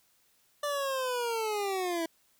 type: linear sweep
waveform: 25% pulse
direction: down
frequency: 589 to 323.9 Hz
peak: -26 dBFS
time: 0.63-2.06 s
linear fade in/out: 5 ms
effects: white hiss -68 dBFS RMS until 2.39 s